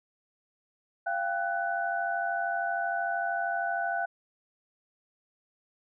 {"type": "tone cluster", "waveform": "sine", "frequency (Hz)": [689, 782, 1492], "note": ["F5", "G5", "F#6"], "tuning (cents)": [-24, -4, 14], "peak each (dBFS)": [-31, -33, -32], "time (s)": [1.06, 4.06], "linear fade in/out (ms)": 10, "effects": []}